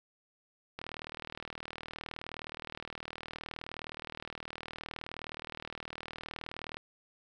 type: click train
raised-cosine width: 0.3 ms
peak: -24 dBFS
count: 236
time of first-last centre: 0.79-6.77 s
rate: 39.3 Hz
effects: none